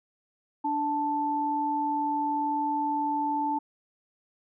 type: tone pair together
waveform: sine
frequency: 293 / 880 Hz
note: D4 / A5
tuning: -4 / 0 cents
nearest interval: octave + perfect fifth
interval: 1904 cents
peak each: -31 / -26 dBFS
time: 0.64-3.59 s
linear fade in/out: 10 ms
effects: none